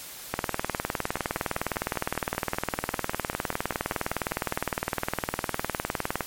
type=two click trains; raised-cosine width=0.5 ms; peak=-10 / -19 dBFS; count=116 / 17; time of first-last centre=0.34-6.207 / 1.17-4.313 s; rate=19.6 / 5.09 Hz; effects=white hiss -41 dBFS RMS until 6.26 s + MP3 64 kbps